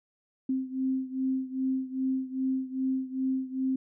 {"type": "beating tone pair", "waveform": "sine", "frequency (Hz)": [261.6, 264.1], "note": ["C4", "C4"], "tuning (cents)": [0, 16], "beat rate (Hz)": 2.5, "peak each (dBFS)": [-29, -32], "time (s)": [0.49, 3.76], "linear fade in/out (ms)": 5, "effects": []}